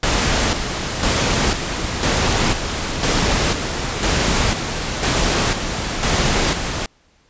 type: noise with tremolo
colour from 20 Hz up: pink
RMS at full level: -17 dBFS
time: 0.03-6.86 s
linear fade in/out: 2 ms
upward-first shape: square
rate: 1 Hz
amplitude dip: 50%
effects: pink hiss -57 dBFS RMS until 7.29 s + resampled to 16000 Hz